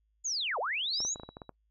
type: linear two-way sweep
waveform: sine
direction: down then up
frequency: 7000 to 434.6 to 7000 Hz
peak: -30 dBFS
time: 0.24-1.15 s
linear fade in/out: 20 ms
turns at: 0.59 s
type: tone with exponential decay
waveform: sine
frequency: 3900 Hz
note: B7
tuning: 23 cents flat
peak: -33 dBFS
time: 0.93-1.49 s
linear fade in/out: 5 ms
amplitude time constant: 120 ms
type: clicks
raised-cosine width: 1 ms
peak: -29 dBFS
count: 9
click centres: 1.004 / 1.05 / 1.159 / 1.198 / 1.234 / 1.29 / 1.369 / 1.418 / 1.493 s
effects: noise-tail reverb RT60 0.1 s tail -26 dB re dry + added 53 Hz sine -70 dBFS peak until 1.7 s